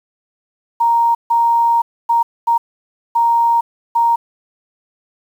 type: tone bursts at uneven times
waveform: sine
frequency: 932.3 Hz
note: A#5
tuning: in tune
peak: -10 dBFS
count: 6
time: 0.8-1.15 / 1.3-1.82 / 2.09-2.23 / 2.47-2.58 / 3.15-3.61 / 3.95-4.16 s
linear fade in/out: 10 ms
effects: 7-bit